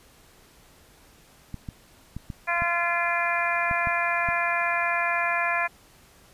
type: clicks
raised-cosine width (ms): 5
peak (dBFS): -21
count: 8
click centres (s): 1.543 / 1.688 / 2.166 / 2.302 / 2.621 / 3.712 / 3.872 / 4.288
type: harmonic tone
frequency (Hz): 343.8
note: F4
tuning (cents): -27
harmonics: 2 / 3 / 4 / 5 / 6 / 7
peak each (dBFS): -29 / -29 / -32 / -28 / -32 / -29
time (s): 2.47-5.68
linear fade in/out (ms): 20
effects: pink hiss -55 dBFS RMS until 6.33 s + resampled to 32000 Hz